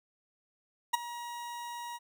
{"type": "tone with ADSR envelope", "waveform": "40% pulse", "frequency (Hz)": 952, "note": "A#5", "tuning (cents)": 36, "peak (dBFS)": -21, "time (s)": [0.93, 1.99], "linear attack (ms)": 13, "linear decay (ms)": 13, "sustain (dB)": -17, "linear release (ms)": 35, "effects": []}